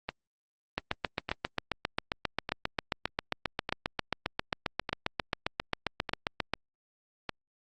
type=two click trains; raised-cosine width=0.3 ms; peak=-16 / -12 dBFS; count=7 / 44; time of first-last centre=0.09-7.293 / 0.78-6.536 s; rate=0.833 / 7.47 Hz; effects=Opus 24 kbps